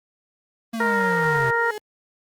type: linear sweep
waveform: square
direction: down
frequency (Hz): 231.7 to 125.8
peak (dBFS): -26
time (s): 0.73-1.51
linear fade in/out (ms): 10
type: harmonic tone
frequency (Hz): 466.2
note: A#4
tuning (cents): 0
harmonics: 1 / 2 / 3 / 4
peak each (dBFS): -24 / -24 / -24 / -24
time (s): 0.8-1.71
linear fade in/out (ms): 5
type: tone with exponential growth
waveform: 35% pulse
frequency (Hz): 423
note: G#4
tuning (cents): +32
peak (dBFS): -27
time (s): 1.18-1.78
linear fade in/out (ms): 2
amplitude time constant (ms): 130
effects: Opus 24 kbps